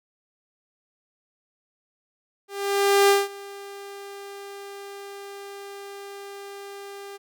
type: tone with ADSR envelope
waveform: sawtooth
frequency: 399.1 Hz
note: G4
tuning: 31 cents sharp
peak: -10 dBFS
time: 2.48-7.18 s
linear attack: 610 ms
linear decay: 190 ms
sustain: -23 dB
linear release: 23 ms
effects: none